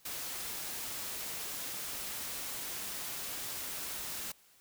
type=noise; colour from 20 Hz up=white; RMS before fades=-40 dBFS; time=0.05-4.32 s; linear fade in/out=5 ms; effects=white hiss -64 dBFS RMS until 4.6 s